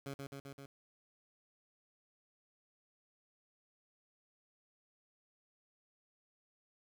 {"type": "tone with echo", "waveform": "15% pulse", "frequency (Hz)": 138.59, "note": "C#3", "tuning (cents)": 0, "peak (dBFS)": -35, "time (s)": [0.06, 0.14], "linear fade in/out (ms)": 2, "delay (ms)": 130, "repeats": 4, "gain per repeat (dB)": -2, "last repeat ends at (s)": 0.66, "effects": []}